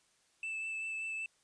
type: tone with vibrato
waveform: triangle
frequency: 2637 Hz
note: E7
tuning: in tune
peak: -35 dBFS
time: 0.43-1.26 s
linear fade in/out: 2 ms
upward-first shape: triangle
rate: 5.2 Hz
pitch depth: 14 cents each way
effects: white hiss -71 dBFS RMS until 1.43 s + resampled to 22050 Hz